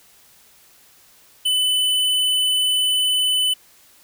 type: tone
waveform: square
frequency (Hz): 3007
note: F#7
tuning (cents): +27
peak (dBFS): -17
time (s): 1.45-3.54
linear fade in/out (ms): 10
effects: white hiss -52 dBFS RMS until 4.03 s